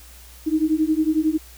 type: beating tone pair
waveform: sine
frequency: 307.4 / 318.4 Hz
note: D#4 / D#4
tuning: -21 / +40 cents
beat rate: 11 Hz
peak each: -20 / -20 dBFS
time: 0.46-1.38 s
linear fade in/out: 20 ms
effects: added 60 Hz sine -44 dBFS peak until 1.57 s + white hiss -47 dBFS RMS until 1.57 s